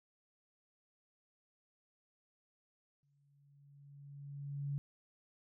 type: tone with exponential growth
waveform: sine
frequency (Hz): 141.7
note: C#3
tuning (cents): +38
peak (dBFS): -34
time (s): 3.03-4.78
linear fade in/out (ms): 0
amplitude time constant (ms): 380
effects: none